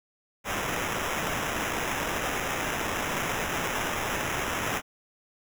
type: noise with sample-and-hold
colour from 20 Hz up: blue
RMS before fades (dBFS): -30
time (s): 0.44-4.82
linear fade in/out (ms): 50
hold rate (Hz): 4410
effects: none